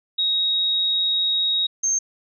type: tone pair in turn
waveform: sine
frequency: 3781 / 6359 Hz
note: A#7 / G8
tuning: +24 / +24 cents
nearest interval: major sixth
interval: 900 cents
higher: second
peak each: -18 / -18 dBFS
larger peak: neither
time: 0.18-1.67 / 1.83-1.99 s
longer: first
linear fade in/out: 10 ms
effects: none